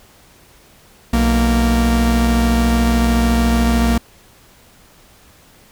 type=tone pair together; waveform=45% pulse; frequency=61.34 / 231.6 Hz; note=B1 / A#3; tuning=-11 / -11 cents; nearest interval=octave + major seventh; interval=2300 cents; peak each=-15 dBFS; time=1.13-3.98 s; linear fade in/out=5 ms; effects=pink hiss -48 dBFS RMS until 5.71 s